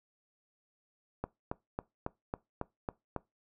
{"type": "click train", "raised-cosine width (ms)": 1, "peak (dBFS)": -20, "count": 8, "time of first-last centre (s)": [1.24, 3.163], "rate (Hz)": 3.64, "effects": ["noise-tail reverb RT60 0.2 s tail -21 dB re dry"]}